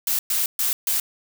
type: noise bursts at uneven times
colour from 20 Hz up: blue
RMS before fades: -22 dBFS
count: 4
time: 0.07-0.19 / 0.3-0.46 / 0.59-0.73 / 0.87-1 s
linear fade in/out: 2 ms
effects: none